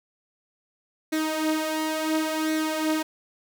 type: tone with flanger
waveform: sawtooth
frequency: 313.5 Hz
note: D#4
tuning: 13 cents sharp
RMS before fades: -26 dBFS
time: 1.12-3.03 s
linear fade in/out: 10 ms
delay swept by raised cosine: 0.49 to 5.39 ms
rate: 0.71 Hz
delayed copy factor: +0.6
effects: none